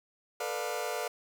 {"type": "chord", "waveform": "sawtooth", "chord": "B half-diminished seventh", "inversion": "third", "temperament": "just", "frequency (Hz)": [444.5, 493.9, 592.7, 711.2], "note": ["A4", "B4", "D5", "F5"], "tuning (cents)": [18, 0, 16, 31], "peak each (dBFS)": -34, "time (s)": [0.4, 1.08], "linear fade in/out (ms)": 5, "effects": []}